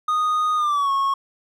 triangle tone with pitch glide, 1238 to 1096.6 Hz, D#6 to C#6, -9 to -19 cents, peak -16 dBFS, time 0.08-1.14 s, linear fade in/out 5 ms, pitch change -210 cents, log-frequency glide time 0.56-0.91 s, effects none

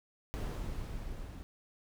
brown noise with level ramp, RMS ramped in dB -35 to -45 dBFS, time 0.34-1.43 s, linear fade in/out 0 ms, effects none

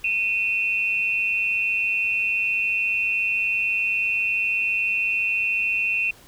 sine tone pair together, 2500 / 2706 Hz, D#7 / E7, +8 / +45 cents, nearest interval minor second, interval 137 cents, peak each -23 dBFS, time 0.04-6.11 s, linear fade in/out 5 ms, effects pink hiss -50 dBFS RMS until 6.27 s

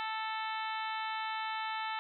harmonic tone with a mistuned harmonic, 440 Hz, A4, in tune, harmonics 2 / 3 / 4 / 5 / 6 / 7 / 8 / 9, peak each -37 / -41 / -43 / -45 / -47 / -48 / -49 / -50 dBFS, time 0-1.99 s, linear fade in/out 0 ms, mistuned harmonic 8, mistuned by +25 cents, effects none

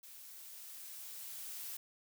blue noise with level ramp, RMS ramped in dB -54 to -44 dBFS, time 0.03-1.77 s, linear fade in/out 5 ms, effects none

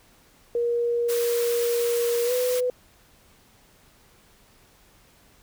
sine tone with pitch glide, 474 to 498.7 Hz, A#4 to B4, +29 to +17 cents, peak -21 dBFS, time 0.55-2.7 s, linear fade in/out 2 ms, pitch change +88 cents, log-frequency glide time 2.25-2.32 s
white high-pass noise, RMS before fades -33 dBFS, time 1.08-2.61 s, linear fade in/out 20 ms, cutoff 900 Hz, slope 96 dB/octave
effects pink hiss -57 dBFS RMS until 5.42 s

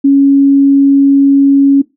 sine tone, 277.2 Hz, C#4, in tune, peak -3 dBFS, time 0.04-1.82 s, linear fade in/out 10 ms, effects noise-tail reverb RT60 0.2 s tail -18 dB re dry

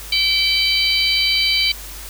harmonic tone with a mistuned harmonic, 770 Hz, G5, 31 cents flat, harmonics 3 / 4 / 5 / 6, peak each -20 / -20 / -20 / -20 dBFS, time 0.12-1.72 s, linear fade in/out 5 ms, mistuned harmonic 5, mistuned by +48 cents, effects added 50 Hz sine -35 dBFS peak until 2.09 s + white hiss -35 dBFS RMS until 2.09 s

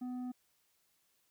sine tone with tanh clipping, 250 Hz, B3, 21 cents sharp, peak -39 dBFS, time 0.01-0.32 s, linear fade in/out 10 ms, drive 7 dB, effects white hiss -75 dBFS RMS until 1.3 s

